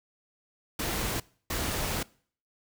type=noise bursts at uneven times; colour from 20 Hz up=pink; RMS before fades=-31 dBFS; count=2; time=0.79-1.2 / 1.5-2.03 s; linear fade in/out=5 ms; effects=noise-tail reverb RT60 0.5 s tail -23 dB re dry